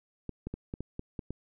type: clicks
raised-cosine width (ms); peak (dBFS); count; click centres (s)
3; -23; 8; 0.293 / 0.47 / 0.54 / 0.739 / 0.806 / 0.994 / 1.192 / 1.306
effects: none